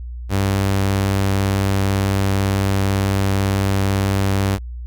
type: tone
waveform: sawtooth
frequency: 98 Hz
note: G2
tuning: in tune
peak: -12 dBFS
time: 0.29-4.59 s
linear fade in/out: 50 ms
effects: added 60 Hz sine -27 dBFS peak until 4.86 s